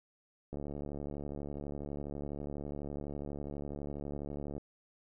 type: click train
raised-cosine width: 2 ms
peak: -28 dBFS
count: 293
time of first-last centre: 0.53-4.58 s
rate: 72.1 Hz
effects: none